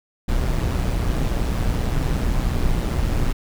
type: noise with amplitude modulation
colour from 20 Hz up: brown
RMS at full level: -18 dBFS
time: 0.28-3.33 s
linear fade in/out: 10 ms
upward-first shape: sine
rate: 122 Hz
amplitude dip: 55%
effects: none